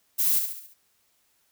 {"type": "noise with echo", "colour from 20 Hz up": "violet", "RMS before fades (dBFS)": -23, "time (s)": [0.18, 0.4], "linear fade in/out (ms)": 20, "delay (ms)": 69, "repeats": 5, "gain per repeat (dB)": -6, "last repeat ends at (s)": 0.745, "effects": ["white hiss -68 dBFS RMS until 1.51 s"]}